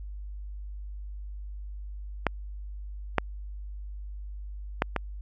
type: clicks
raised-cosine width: 0.5 ms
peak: -7 / -6 / -7 / -11 dBFS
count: 4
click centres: 2.267 / 3.183 / 4.821 / 4.963 s
effects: added 50 Hz sine -36 dBFS peak until 5.21 s